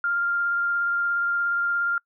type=tone with vibrato; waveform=sine; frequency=1396.9 Hz; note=F6; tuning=in tune; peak=-21 dBFS; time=0.04-1.98 s; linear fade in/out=2 ms; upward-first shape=triangle; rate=17 Hz; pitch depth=11 cents each way; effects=noise-tail reverb RT60 0.1 s tail -26 dB re dry